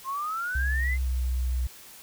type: exponential sweep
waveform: sine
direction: up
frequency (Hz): 1044 to 2100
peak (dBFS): -28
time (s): 0.04-0.98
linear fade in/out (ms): 50
type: tone with pitch glide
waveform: sine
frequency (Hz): 65.1 to 62.7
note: C2 to B1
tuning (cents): -8 to +27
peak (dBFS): -24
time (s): 0.55-1.67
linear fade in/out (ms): 5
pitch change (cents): -65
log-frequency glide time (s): 0.91-1.2
effects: white hiss -48 dBFS RMS until 2.02 s